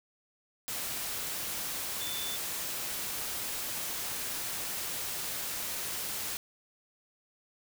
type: tone in noise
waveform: sine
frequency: 3520 Hz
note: A7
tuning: in tune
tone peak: -38 dBFS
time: 2.01-2.36 s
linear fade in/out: 0 ms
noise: white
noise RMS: -36 dBFS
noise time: 0.68-6.37 s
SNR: -5 dB
effects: none